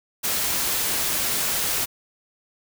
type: noise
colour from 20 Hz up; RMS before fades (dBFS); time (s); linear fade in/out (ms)
white; -24; 0.23-1.86; 20
effects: none